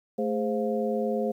sine tone cluster, 219.8 / 413.8 / 523 / 700 Hz, A3 / G#4 / C5 / F5, -2 / -6 / -1 / +4 cents, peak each -29 / -30 / -29 / -35 dBFS, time 0.18-1.32 s, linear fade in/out 10 ms, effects 10-bit

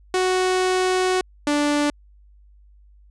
sawtooth tone pair in turn, 370 / 292.8 Hz, F#4 / D4, 0 / -5 cents, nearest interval major third, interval 405 cents, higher first, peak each -14 dBFS, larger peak neither, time 0.14-1.21 / 1.47-1.9 s, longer first, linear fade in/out 2 ms, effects added 50 Hz sine -48 dBFS peak until 3.1 s + resampled to 22050 Hz

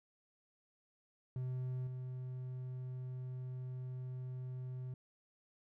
triangle tone with level steps, 127.6 Hz, C3, 43 cents flat, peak -35 / -39 dBFS, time 1.36-4.94 s, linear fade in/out 2 ms, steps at 1.87 s, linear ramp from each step 2 ms, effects none

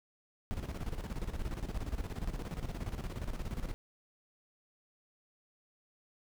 brown noise with tremolo, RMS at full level -36 dBFS, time 0.51-3.74 s, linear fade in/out 0 ms, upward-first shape square, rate 17 Hz, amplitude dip 65%, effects none

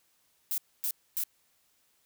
violet noise bursts, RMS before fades -31 dBFS, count 3, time 0.51-1.237 s, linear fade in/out 0 ms, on 69 ms, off 260 ms, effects white hiss -70 dBFS RMS until 2.05 s

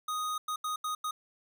square tone bursts at uneven times, 1244.5 Hz, D#6, in tune, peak -32 dBFS, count 5, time 0.08-0.38 / 0.48-0.56 / 0.64-0.76 / 0.84-0.95 / 1.04-1.11 s, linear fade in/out 5 ms, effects none

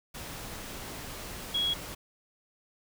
sine tone in noise, 3322 Hz, G#7, in tune, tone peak -26 dBFS, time 1.54-1.74 s, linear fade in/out 10 ms, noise pink, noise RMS -41 dBFS, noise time 0.14-1.95 s, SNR +12 dB, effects none

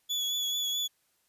35% pulse tone with vibrato, 3407 Hz, G#7, 44 cents sharp, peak -27 dBFS, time 0.09-0.88 s, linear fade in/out 20 ms, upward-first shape sine, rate 4.6 Hz, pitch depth 27 cents each way, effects white hiss -72 dBFS RMS until 1.28 s + resampled to 32000 Hz

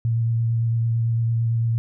sine tone with vibrato, 115.2 Hz, A#2, 20 cents flat, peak -18 dBFS, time 0.05-1.78 s, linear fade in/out 0 ms, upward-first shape sine, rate 8.9 Hz, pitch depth 16 cents each way, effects none

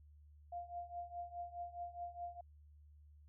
sine tone with tremolo, 698.5 Hz, F5, in tune, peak -40 dBFS, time 0.52-2.41 s, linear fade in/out 5 ms, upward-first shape triangle, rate 4.8 Hz, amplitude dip 90%, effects added 74 Hz sine -59 dBFS peak until 3.28 s

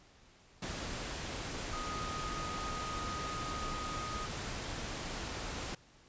sine tone in noise, 1244.5 Hz, D#6, in tune, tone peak -40 dBFS, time 1.73-4.26 s, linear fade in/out 5 ms, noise pink, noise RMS -40 dBFS, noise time 0.62-5.75 s, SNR -3 dB, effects pink hiss -62 dBFS RMS until 6.08 s + resampled to 16000 Hz

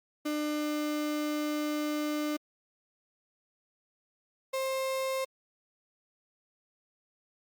35% pulse tone pair in turn, 300 / 529.3 Hz, D4 / C5, +37 / +20 cents, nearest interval minor seventh, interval 983 cents, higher second, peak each -28 / -28 dBFS, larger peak neither, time 0.25-2.37 / 4.53-5.25 s, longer first, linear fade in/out 10 ms, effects Opus 48 kbps

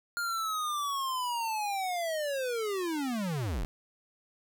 square linear sweep, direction down, 1418 to 30.6 Hz, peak -31 dBFS, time 0.17-3.65 s, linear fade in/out 0 ms, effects none

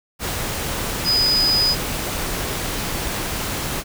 sine tone in noise, 4978 Hz, D#8, in tune, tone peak -15 dBFS, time 1.04-1.76 s, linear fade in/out 50 ms, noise pink, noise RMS -25 dBFS, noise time 0.19-3.84 s, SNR +7 dB, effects none

